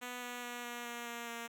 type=tone with pitch steps; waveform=5% pulse; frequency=246.8 / 244.5 / 242.3 / 240.1 / 237.8 / 235.7 / 233.5 Hz; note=B3 / B3 / B3 / B3 / A#3 / A#3 / A#3; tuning=-1 / -17 / -33 / -49 / +35 / +19 / +3 cents; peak=-30 dBFS; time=0.01-1.48 s; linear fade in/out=20 ms; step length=210 ms; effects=none